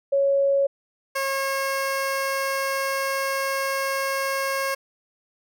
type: tone pair in turn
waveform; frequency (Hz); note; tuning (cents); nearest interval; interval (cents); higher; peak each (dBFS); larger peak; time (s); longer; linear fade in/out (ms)
sine / 15% pulse; 554.4 / 542.7; C#5 / C#5; 0 / -37; unison; 37; first; -17; neither; 0.12-0.67 / 1.15-4.75; second; 10
effects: none